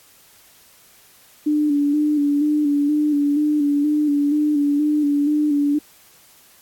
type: tone with vibrato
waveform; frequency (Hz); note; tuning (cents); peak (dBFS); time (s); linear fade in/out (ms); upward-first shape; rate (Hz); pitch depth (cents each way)
sine; 293.7; D4; 0; -15; 1.46-5.79; 10; square; 2.1; 35
effects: white hiss -51 dBFS RMS until 6.61 s + AAC 64 kbps